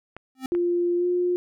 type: clicks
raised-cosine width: 0.5 ms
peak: -23 dBFS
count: 2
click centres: 0.166 / 0.55 s
type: tone with exponential growth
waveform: square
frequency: 261.6 Hz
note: C4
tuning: in tune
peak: -25 dBFS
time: 0.35-0.46 s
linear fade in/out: 2 ms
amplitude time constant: 22 ms
type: tone with pitch glide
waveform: sine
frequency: 349.2 to 356.1 Hz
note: F4 to F4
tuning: 0 to +34 cents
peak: -20 dBFS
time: 0.52-1.36 s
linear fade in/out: 0 ms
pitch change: +34 cents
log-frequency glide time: 0.97-1.06 s
effects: none